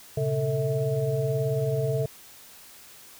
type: tone cluster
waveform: sine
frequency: 117.2 / 135.7 / 446.2 / 647 Hz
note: A#2 / C#3 / A4 / E5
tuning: +10 / -36 / +24 / -32 cents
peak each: -34 / -26 / -28 / -31 dBFS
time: 0.17-2.06 s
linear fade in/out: 5 ms
effects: white hiss -49 dBFS RMS until 3.19 s